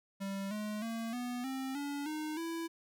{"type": "tone with pitch steps", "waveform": "square", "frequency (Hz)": [196, 211.3, 227.8, 245.5, 264.7, 285.3, 307.6, 331.5], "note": ["G3", "G#3", "A#3", "B3", "C4", "C#4", "D#4", "E4"], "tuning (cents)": [0, 30, -40, -10, 20, 50, -20, 10], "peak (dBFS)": -37, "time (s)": [0.2, 2.68], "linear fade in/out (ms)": 20, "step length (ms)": 310, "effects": []}